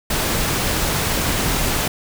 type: noise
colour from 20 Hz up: pink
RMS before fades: -20 dBFS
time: 0.1-1.88 s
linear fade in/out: 5 ms
effects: none